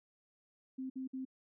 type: tone bursts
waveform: sine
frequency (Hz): 261.6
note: C4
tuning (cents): 0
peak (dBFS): -38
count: 3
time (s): 0.78-1.252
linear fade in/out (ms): 10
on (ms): 120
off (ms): 56
effects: none